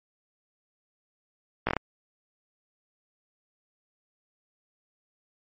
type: slowing click train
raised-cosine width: 0.5 ms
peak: -10 dBFS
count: 5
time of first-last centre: 1.67-1.767 s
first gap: 17 ms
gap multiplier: 1.24
effects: MP3 32 kbps